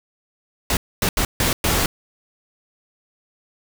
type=noise bursts at uneven times; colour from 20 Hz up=pink; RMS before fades=-19 dBFS; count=5; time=0.7-0.77 / 1.02-1.09 / 1.17-1.25 / 1.4-1.53 / 1.64-1.86 s; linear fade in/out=2 ms; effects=none